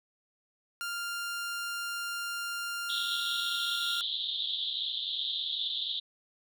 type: tone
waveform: sawtooth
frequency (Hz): 1397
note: F6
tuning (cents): 0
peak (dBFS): -30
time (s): 0.81-4.01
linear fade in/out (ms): 0
type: band-pass noise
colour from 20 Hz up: pink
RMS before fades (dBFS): -34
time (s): 2.89-6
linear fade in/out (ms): 10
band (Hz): 3300 to 3900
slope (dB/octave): 96
effects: none